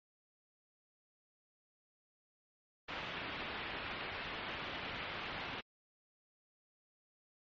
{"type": "low-pass noise", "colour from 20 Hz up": "white", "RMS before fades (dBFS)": -43, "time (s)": [2.88, 5.61], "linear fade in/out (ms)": 10, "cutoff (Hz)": 3200, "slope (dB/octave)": 24, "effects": ["low-pass 5000 Hz 12 dB/octave", "MP3 32 kbps"]}